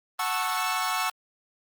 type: chord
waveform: sawtooth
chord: F# minor seventh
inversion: none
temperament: equal with one note detuned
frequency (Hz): 740 / 880 / 1101.7 / 1318.5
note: F#5 / A5 / C#6 / E6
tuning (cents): 0 / 0 / -11 / 0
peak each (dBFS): -28 / -29 / -26 / -27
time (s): 0.19-1.1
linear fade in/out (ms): 5
effects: Opus 32 kbps